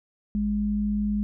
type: tone pair together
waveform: sine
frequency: 54.93 / 207.4 Hz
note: A1 / G#3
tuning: -2 / -2 cents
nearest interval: octave + major seventh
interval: 2300 cents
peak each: -31 / -23 dBFS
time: 0.35-1.23 s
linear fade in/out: 0 ms
effects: none